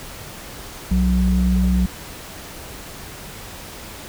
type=tone pair together; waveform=sine; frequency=62.26 / 183.8 Hz; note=B1 / F#3; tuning=+15 / -11 cents; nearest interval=octave + perfect fifth; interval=1874 cents; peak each=-16 dBFS; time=0.91-1.86 s; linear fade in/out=5 ms; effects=tanh soft clip ceiling -8 dBFS + pink hiss -36 dBFS RMS until 4.08 s